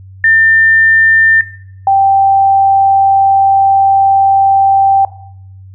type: tone pair in turn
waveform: sine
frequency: 1800 / 782.6 Hz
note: A6 / G5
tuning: +39 / -3 cents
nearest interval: octave + major second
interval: 1442 cents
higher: first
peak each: -5 dBFS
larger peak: neither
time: 0.24-1.41 / 1.87-5.05 s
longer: second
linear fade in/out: 2 ms
effects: noise-tail reverb RT60 0.7 s tail -17 dB re dry + added 95 Hz sine -31 dBFS peak until 5.74 s